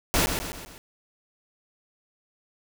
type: noise with echo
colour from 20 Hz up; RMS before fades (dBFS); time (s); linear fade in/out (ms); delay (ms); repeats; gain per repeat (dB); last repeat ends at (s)
pink; -22; 0.14-0.26; 0; 130; 4; -6; 0.78
effects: none